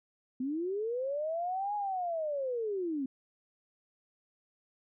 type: linear two-way sweep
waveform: sine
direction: up then down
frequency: 246.9 to 838 to 255.7 Hz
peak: -31 dBFS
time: 0.4-3.06 s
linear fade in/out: 5 ms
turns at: 1.75 s
effects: none